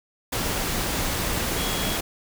sine tone in noise, 3322 Hz, G#7, in tune, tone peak -33 dBFS, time 1.57-1.97 s, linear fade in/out 10 ms, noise pink, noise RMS -26 dBFS, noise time 0.32-2.01 s, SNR -10 dB, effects none

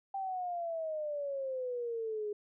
sine exponential sweep, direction down, 788 to 411.7 Hz, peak -34 dBFS, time 0.14-2.33 s, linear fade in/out 5 ms, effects none

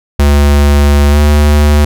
square tone with pitch glide, 72 to 73.98 Hz, D2 to D2, -34 to +13 cents, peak -5 dBFS, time 0.19-1.85 s, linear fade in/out 5 ms, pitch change +47 cents, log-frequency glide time 1.1-1.18 s, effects none

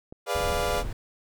click, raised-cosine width 2 ms, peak -27 dBFS, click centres 0.125 s
30% pulse chord, G# diminished seventh, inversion none, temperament equal, 415.3 / 493.9 / 587.3 / 698.5 Hz, G#4 / B4 / D5 / F5, 0 / 0 / 0 / 0 cents, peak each -30 / -28 / -28 / -28 dBFS, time 0.26-0.84 s, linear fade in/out 50 ms
brown noise, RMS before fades -32 dBFS, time 0.35-0.93 s, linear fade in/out 5 ms
effects none

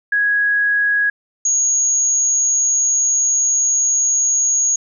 sine tone pair in turn, 1661.2 / 6645 Hz, G#6 / G#8, 0 / 0 cents, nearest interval 2 octaves, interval 2400 cents, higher second, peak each -13 dBFS, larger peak neither, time 0.12-1.1 / 1.45-4.76 s, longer second, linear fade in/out 5 ms, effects none

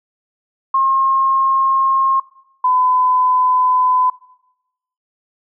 sine tone pair in turn, 1072 / 1009.2 Hz, C6 / B5, +42 / +37 cents, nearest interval minor second, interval 105 cents, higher first, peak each -11 dBFS, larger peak neither, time 0.74-2.2 / 2.64-4.1 s, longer neither, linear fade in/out 5 ms, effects noise-tail reverb RT60 0.9 s tail -21 dB re dry

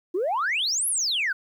sine exponential two-way sweep, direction up then down, 332.6 to 11490 to 1433 Hz, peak -21 dBFS, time 0.14-1.33 s, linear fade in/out 10 ms, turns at 0.88 s, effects tanh soft clip ceiling -19 dBFS + 10-bit

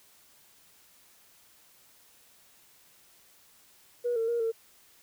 sine tone with pitch steps, 483 / 453.3 / 470.9 / 452.3 Hz, B4 / A#4 / A#4 / A4, -39 / -48 / +18 / +48 cents, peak -25 dBFS, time 4.04-4.52 s, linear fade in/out 20 ms, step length 120 ms, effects tanh soft clip ceiling -21 dBFS + white hiss -60 dBFS RMS until 5.02 s

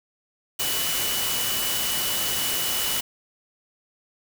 sine tone in noise, 2957 Hz, F#7, 2 cents flat, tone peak -30 dBFS, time 0.59-3.01 s, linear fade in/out 10 ms, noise white, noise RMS -26 dBFS, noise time 0.59-3.01 s, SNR -7 dB, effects none

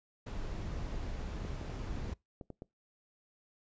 brown noise, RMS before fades -39 dBFS, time 0.26-2.14 s, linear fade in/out 10 ms
clicks, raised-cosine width 2 ms, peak -31 dBFS, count 9, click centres 0.944 / 1.45 / 1.614 / 1.697 / 1.975 / 2.095 / 2.412 / 2.503 / 2.621 s
effects noise-tail reverb RT60 0.2 s tail -24 dB re dry + resampled to 16000 Hz

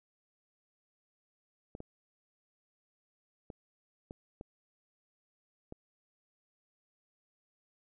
clicks, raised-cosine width 2 ms, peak -30 dBFS, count 6, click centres 1.751 / 1.804 / 3.502 / 4.109 / 4.411 / 5.724 s, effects none

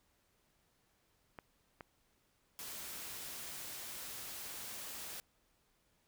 clicks, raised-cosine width 0.5 ms, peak -32 dBFS, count 2, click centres 1.388 / 1.808 s
white noise, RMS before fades -46 dBFS, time 2.59-5.2 s, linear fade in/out 0 ms
effects pink hiss -75 dBFS RMS until 6.07 s

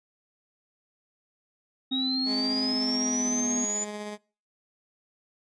sine linear sweep, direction up, 3742 to 7040 Hz, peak -27 dBFS, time 1.91-3.85 s, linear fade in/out 20 ms
triangle tone with pitch glide, 261.6 to 247.2 Hz, C4 to B3, 0 to +2 cents, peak -26 dBFS, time 1.91-3.65 s, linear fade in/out 10 ms, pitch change -98 cents, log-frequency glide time 2.5-3.43 s
15% pulse tone with tremolo, 209.1 Hz, G#3, 12 cents sharp, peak -27 dBFS, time 2.25-4.18 s, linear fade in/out 50 ms, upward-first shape sine, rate 16 Hz, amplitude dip 25%
effects noise-tail reverb RT60 0.4 s tail -25 dB re dry + resampled to 22050 Hz

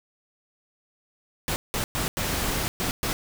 pink noise bursts at uneven times, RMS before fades -27 dBFS, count 6, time 1.48-1.56 / 1.74-1.84 / 1.95-2.08 / 2.17-2.68 / 2.8-2.91 / 3.03-3.13 s, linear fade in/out 0 ms, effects none

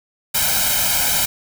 white noise with comb filter, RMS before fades -18 dBFS, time 0.34-1.26 s, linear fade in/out 10 ms, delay 1.3 ms, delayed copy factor +0.95, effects none

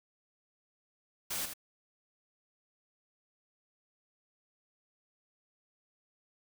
white noise with echo, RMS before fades -36 dBFS, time 1.3-1.46 s, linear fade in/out 10 ms, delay 78 ms, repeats 1, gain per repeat -7 dB, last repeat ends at 1.538 s, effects none

